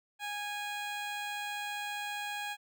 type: tone with notch filter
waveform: 15% pulse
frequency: 825 Hz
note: G#5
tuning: 12 cents flat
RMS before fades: -38 dBFS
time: 0.19-2.57 s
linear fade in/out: 50 ms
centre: 11000 Hz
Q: 1.2
effects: none